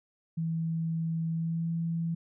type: tone with pitch glide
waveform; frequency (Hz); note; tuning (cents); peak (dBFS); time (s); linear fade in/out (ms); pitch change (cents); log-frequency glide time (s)
sine; 163.5 to 166.26; E3 to E3; -14 to +15; -28; 0.37-2.15; 10; +29; 1.31-1.69
effects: none